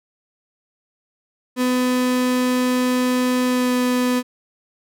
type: tone with pitch glide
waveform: 35% pulse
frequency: 251.4 to 249.5 Hz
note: B3 to B3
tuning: +31 to +18 cents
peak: -15 dBFS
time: 1.56-4.23 s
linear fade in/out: 50 ms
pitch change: -13 cents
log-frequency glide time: 3.45-3.75 s
effects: none